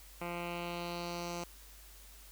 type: tone with low-pass filter sweep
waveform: 10% pulse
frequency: 173.1 Hz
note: F3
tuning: 15 cents flat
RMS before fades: -40 dBFS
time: 0.21-1.44 s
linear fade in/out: 5 ms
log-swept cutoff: 2100 to 6800 Hz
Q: 2.1
effects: added 50 Hz sine -55 dBFS peak until 2.31 s + white hiss -57 dBFS RMS until 2.31 s